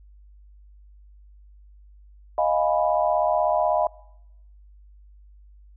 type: chord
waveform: sine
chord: F half-diminished seventh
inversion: third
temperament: equal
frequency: 622.3 / 698.5 / 830.6 / 987.8 Hz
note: Eb5 / F5 / Ab5 / Cb6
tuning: 0 / 0 / 0 / 0 cents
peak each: -22 / -23 / -27 / -27 dBFS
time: 2.38-3.87 s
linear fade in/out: 2 ms
effects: noise-tail reverb RT60 0.9 s tail -24 dB re dry + added 50 Hz sine -47 dBFS peak until 5.76 s